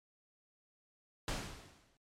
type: noise with exponential decay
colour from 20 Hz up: pink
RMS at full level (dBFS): -35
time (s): 1.28-1.97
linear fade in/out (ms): 1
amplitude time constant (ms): 150
effects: low-pass 8000 Hz 12 dB/octave + MP3 96 kbps